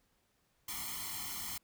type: noise with comb filter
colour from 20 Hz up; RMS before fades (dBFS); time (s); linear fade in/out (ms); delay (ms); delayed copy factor
white; -41; 0.68-1.58; 5; 0.94; +0.95
effects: pink hiss -75 dBFS RMS until 1.63 s